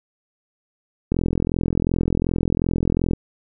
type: click train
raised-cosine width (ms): 3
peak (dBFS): -7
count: 87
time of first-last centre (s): 1.12-3.134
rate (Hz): 42.7
effects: none